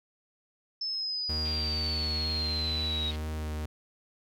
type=exponential sweep; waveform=sine; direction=down; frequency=5274 to 3800 Hz; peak=-30 dBFS; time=0.81-3.11 s; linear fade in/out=5 ms
type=tone with vibrato; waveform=45% pulse; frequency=77.2 Hz; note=D#2; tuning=13 cents flat; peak=-32 dBFS; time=1.29-3.66 s; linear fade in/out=5 ms; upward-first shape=sine; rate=2.1 Hz; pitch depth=14 cents each way
type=band-pass noise; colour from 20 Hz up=white; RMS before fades=-46 dBFS; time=1.45-3.16 s; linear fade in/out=2 ms; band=2100 to 4500 Hz; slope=48 dB/octave
effects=none